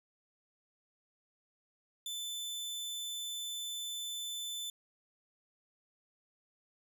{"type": "tone", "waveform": "sawtooth", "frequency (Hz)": 3520, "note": "A7", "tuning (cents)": 0, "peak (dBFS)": -35, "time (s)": [2.06, 4.7], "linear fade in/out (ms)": 2, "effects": []}